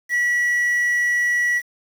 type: tone with quantisation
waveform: triangle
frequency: 1939 Hz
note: B6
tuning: 32 cents flat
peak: -15 dBFS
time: 0.09-1.62 s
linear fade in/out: 50 ms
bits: 7
effects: none